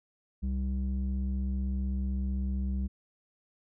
square tone with low-pass filter, 65.41 Hz, C2, in tune, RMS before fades -31 dBFS, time 0.42-2.88 s, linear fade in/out 20 ms, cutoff 170 Hz, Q 2.4, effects none

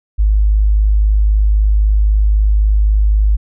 sine tone, 51.91 Hz, G#1, in tune, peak -8 dBFS, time 0.18-3.37 s, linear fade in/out 20 ms, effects none

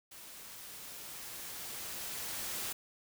white noise with level ramp, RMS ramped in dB -51 to -38 dBFS, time 0.11-2.73 s, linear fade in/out 10 ms, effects none

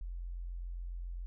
sine tone, 43.65 Hz, F1, in tune, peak -38 dBFS, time 0.01-1.26 s, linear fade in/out 0 ms, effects none

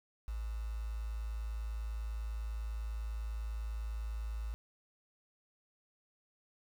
sine tone with quantisation, 55 Hz, A1, in tune, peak -36 dBFS, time 0.28-4.54 s, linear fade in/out 0 ms, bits 9, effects none

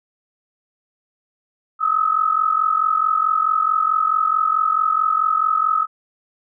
sine tone pair together, 1254.4 / 1299 Hz, D#6 / E6, +14 / -26 cents, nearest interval minor second, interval 60 cents, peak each -18 dBFS, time 1.79-5.87 s, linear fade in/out 50 ms, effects none

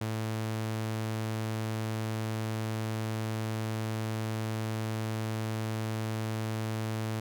sawtooth tone, 110 Hz, A2, in tune, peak -27 dBFS, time 0.01-7.2 s, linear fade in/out 5 ms, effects none

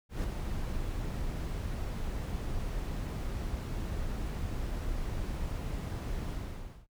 brown noise with ADSR envelope, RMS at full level -30 dBFS, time 0.09-6.87 s, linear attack 150 ms, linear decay 4 ms, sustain -5 dB, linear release 570 ms, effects noise-tail reverb RT60 0.1 s tail -23 dB re dry

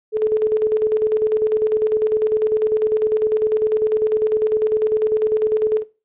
sine tone with tremolo, 432.7 Hz, A4, 29 cents flat, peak -13 dBFS, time 0.12-5.84 s, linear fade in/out 50 ms, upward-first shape square, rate 10 Hz, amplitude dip 55%, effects noise-tail reverb RT60 0.3 s tail -18 dB re dry + resampled to 8000 Hz

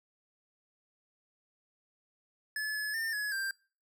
square tone with pitch steps, 1720 / 1710 / 1805 / 1691 / 1581 Hz, A6 / A6 / A6 / G#6 / G6, -40 / -50 / +44 / +31 / +14 cents, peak -33 dBFS, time 2.56-3.51 s, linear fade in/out 2 ms, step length 190 ms, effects noise-tail reverb RT60 0.4 s tail -25 dB re dry

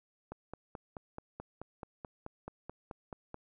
click train, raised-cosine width 1 ms, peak -28 dBFS, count 15, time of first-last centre 0.32-3.344 s, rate 4.63 Hz, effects none

